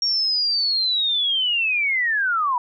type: linear sweep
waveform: sine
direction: down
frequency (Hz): 5588 to 945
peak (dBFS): -18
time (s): 0.02-2.58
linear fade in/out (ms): 2
effects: none